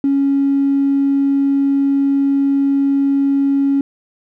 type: tone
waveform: triangle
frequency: 277.2 Hz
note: C#4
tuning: in tune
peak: -8 dBFS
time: 0.04-3.81 s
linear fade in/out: 2 ms
effects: tanh soft clip ceiling -9 dBFS